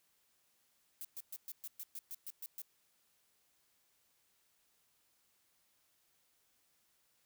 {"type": "noise bursts", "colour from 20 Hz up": "violet", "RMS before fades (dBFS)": -45, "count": 11, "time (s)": [1.01, 2.617], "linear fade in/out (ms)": 0, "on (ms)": 37, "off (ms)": 120, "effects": ["white hiss -75 dBFS RMS until 7.25 s"]}